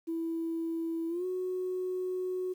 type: tone with pitch glide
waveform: sine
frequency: 329.6 to 367.8 Hz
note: E4 to F#4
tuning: 0 to -10 cents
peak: -30 dBFS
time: 0.07-2.54 s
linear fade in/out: 20 ms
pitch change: +190 cents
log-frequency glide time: 1.08-1.25 s
effects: tanh soft clip ceiling -26 dBFS + 10-bit